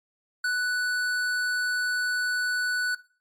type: tone with tanh clipping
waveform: sine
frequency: 1485 Hz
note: F#6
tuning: 6 cents sharp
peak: -25 dBFS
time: 0.44-2.95 s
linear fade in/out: 5 ms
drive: 14 dB
effects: noise-tail reverb RT60 0.4 s tail -19 dB re dry + MP3 96 kbps